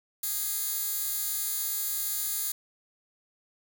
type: tone with high-pass filter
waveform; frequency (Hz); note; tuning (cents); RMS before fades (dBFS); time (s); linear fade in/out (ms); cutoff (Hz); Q
15% pulse; 415.3; G#4; 0; -31; 0.23-2.52; 5; 10000; 0.59
effects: none